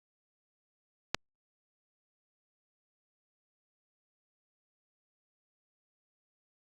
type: click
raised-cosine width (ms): 0.2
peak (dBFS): -9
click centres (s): 1.146
effects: Opus 48 kbps